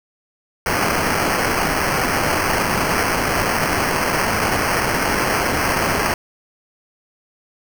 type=noise with sample-and-hold; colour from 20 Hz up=white; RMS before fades=-19 dBFS; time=0.66-6.14 s; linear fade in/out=2 ms; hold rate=3675 Hz; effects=none